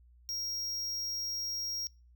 square tone, 5600 Hz, F8, 4 cents sharp, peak -35 dBFS, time 0.29-1.87 s, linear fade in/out 0 ms, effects noise-tail reverb RT60 0.3 s tail -22 dB re dry + added 60 Hz sine -57 dBFS peak until 2.15 s

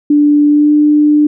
sine tone with pitch glide, 293.7 to 298.1 Hz, D4 to D4, 0 to +26 cents, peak -5 dBFS, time 0.1-1.27 s, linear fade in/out 5 ms, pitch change +26 cents, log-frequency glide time 0.47-0.72 s, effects none

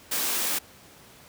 white high-pass noise, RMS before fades -27 dBFS, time 0.11-0.59 s, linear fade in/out 10 ms, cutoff 200 Hz, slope 24 dB/octave, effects pink hiss -51 dBFS RMS until 1.28 s + high-pass 80 Hz 12 dB/octave

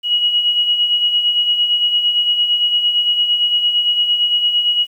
sine beating tone pair, 2899 / 2907.8 Hz, F#7 / F#7, -36 / -31 cents, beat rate 8.8 Hz, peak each -22 / -13 dBFS, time 0.03-4.87 s, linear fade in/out 50 ms, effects 8-bit

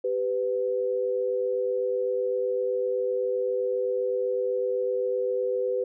sine tone pair together, 392 / 499.8 Hz, G4 / B4, 0 / +21 cents, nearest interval major third, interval 421 cents, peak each -29 / -25 dBFS, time 0.04-5.84 s, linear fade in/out 5 ms, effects none

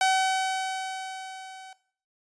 sawtooth tone with level ramp, 759 Hz, F#5, 44 cents sharp, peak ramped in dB -16 to -40 dBFS, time 0.01-1.73 s, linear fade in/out 2 ms, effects noise-tail reverb RT60 0.5 s tail -17 dB re dry + resampled to 22050 Hz

